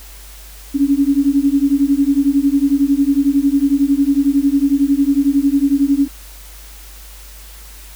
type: beating tone pair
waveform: sine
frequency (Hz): 274.3 / 285.3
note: C#4 / C#4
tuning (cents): -18 / +50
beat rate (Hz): 11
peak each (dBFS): -14 / -14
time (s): 0.74-6.08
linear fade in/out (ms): 20
effects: added 50 Hz sine -36 dBFS peak until 7.95 s + white hiss -40 dBFS RMS until 7.95 s